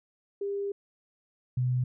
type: tone pair in turn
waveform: sine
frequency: 400.6 / 125.67 Hz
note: G4 / B2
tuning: +38 / +31 cents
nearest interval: octave + minor sixth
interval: 2007 cents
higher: first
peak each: -29 / -24 dBFS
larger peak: second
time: 0.41-0.72 / 1.57-1.84 s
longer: first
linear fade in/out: 5 ms
effects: none